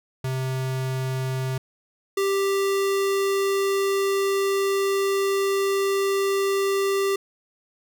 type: tone pair in turn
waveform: square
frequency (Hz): 130.8 / 393.1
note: C3 / G4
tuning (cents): 0 / +5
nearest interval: octave + perfect fifth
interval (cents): 1905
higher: second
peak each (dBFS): -25 / -21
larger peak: second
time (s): 0.24-1.58 / 2.17-7.16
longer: second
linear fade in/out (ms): 5
effects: none